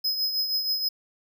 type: tone with tremolo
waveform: square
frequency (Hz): 5080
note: D#8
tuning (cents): +35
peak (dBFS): -22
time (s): 0.04-0.89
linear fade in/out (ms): 10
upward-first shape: triangle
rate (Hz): 6.3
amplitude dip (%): 60
effects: none